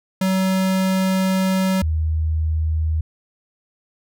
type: tone pair in turn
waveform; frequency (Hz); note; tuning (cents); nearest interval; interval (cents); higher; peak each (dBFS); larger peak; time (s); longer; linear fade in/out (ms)
square / sine; 189 / 79.01; F#3 / D#2; +37 / +27; octave + minor third; 1510; first; -17; neither; 0.21-1.82 / 1.82-3.01; first; 5
effects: none